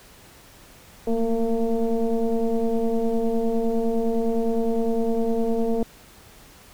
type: tone with frequency modulation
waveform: sine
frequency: 230.9 Hz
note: A#3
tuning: 16 cents flat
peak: -19 dBFS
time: 1.07-5.83 s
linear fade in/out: 2 ms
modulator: 226 Hz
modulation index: 1.5
effects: pink hiss -49 dBFS RMS until 6.73 s